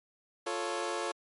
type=chord; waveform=20% pulse; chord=F augmented; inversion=none; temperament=equal; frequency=349.2 / 440 / 554.4 Hz; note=F4 / A4 / C#5; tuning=0 / 0 / 0 cents; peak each=-32 dBFS; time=0.46-1.12 s; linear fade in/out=10 ms; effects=MP3 48 kbps